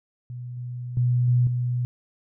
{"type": "tone with level steps", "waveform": "sine", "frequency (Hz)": 123, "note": "B2", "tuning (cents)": -7, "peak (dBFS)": [-32, -30, -18, -16, -22], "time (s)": [0.3, 1.85], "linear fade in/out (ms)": 0, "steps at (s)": [0.57, 0.97, 1.28, 1.47], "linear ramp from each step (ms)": 2, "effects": []}